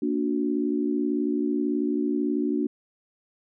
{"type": "chord", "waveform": "sine", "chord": "Bb augmented", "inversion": "none", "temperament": "just", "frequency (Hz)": [233.1, 291.4, 364.2], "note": ["Bb3", "D4", "F#4"], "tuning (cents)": [0, -13, -27], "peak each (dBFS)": [-28, -25, -29], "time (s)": [0.02, 2.67], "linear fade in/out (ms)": 5, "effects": []}